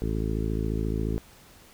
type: harmonic tone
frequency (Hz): 54.3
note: A1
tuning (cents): -22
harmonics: 1 / 2 / 3 / 4 / 5 / 6 / 7 / 8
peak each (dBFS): -29 / -32 / -34 / -35 / -36 / -37 / -37 / -38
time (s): 0.02-1.18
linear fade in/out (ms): 0
effects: pink hiss -53 dBFS RMS until 1.73 s